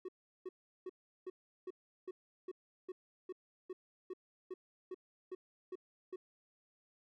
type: tone bursts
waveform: triangle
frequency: 370 Hz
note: F#4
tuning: in tune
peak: -39 dBFS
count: 16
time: 0.05-6.16 s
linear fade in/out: 5 ms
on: 35 ms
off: 370 ms
effects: none